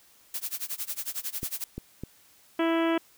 blue noise with tremolo, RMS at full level -31 dBFS, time 0.34-1.64 s, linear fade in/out 2 ms, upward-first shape sine, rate 11 Hz, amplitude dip 95%
clicks, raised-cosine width 3 ms, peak -22 dBFS, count 3, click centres 1.431 / 1.78 / 2.036 s
harmonic tone, 330.1 Hz, E4, 2 cents sharp, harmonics 1 / 2 / 3 / 4 / 5 / 6 / 7 / 8 / 9 / 10, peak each -24 / -30 / -34 / -36 / -38 / -40 / -41 / -42 / -43 / -44 dBFS, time 2.59-2.98 s, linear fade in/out 5 ms
effects white hiss -59 dBFS RMS until 3.17 s

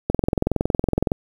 click train, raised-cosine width 2 ms, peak -5 dBFS, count 23, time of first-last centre 0.1-1.119 s, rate 21.6 Hz, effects 7-bit

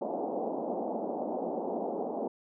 white band-pass noise, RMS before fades -34 dBFS, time 0.01-2.28 s, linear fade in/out 5 ms, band 200 to 800 Hz, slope 48 dB/octave, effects none

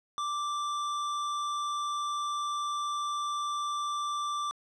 triangle tone with hard clipping, 1174.7 Hz, D6, in tune, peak -32 dBFS, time 0.18-4.51 s, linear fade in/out 0 ms, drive 18 dB, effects low-pass 8000 Hz 12 dB/octave

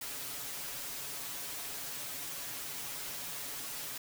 white noise with comb filter, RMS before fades -41 dBFS, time 0.01-3.98 s, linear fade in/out 5 ms, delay 7.1 ms, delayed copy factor +0.9, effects none

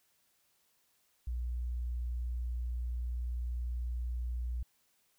sine tone, 60.3 Hz, B1, 41 cents flat, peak -33 dBFS, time 1.27-4.63 s, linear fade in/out 5 ms, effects white hiss -73 dBFS RMS until 5.18 s

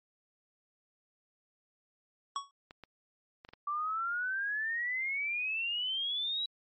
square tone with exponential decay, 1116 Hz, C#6, 11 cents sharp, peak -30 dBFS, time 2.36-2.51 s, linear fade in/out 1 ms, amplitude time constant 32 ms
clicks, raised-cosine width 0.3 ms, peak -32 dBFS, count 5, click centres 2.709 / 2.837 / 3.449 / 3.489 / 3.535 s
sine exponential sweep, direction up, 1158 to 3916 Hz, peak -31 dBFS, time 3.67-6.46 s, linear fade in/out 5 ms
effects MP3 32 kbps

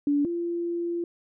sine tone pair in turn, 288 / 343.1 Hz, D4 / F4, -34 / -31 cents, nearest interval minor third, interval 303 cents, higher second, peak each -20 / -26 dBFS, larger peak first, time 0.07-0.25 / 0.25-1.04 s, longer second, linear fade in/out 2 ms, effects none

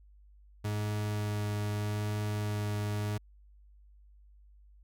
40% pulse tone with vibrato, 104.6 Hz, G#2, 13 cents sharp, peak -30 dBFS, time 0.64-3.18 s, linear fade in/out 10 ms, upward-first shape sine, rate 0.81 Hz, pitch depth 9 cents each way, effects added 50 Hz sine -55 dBFS peak until 4.83 s

